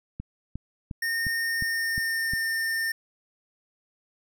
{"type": "click train", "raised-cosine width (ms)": 5, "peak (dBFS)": -21, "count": 7, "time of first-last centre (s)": [0.2, 2.335], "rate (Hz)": 2.81}
{"type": "tone with pitch glide", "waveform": "square", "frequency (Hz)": [1834, 1809.8], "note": ["A#6", "A6"], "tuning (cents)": [-29, 48], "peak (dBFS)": -26, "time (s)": [1.02, 2.92], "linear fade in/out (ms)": 5, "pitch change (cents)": -23, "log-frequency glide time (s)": [1.41, 2.46]}
{"effects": []}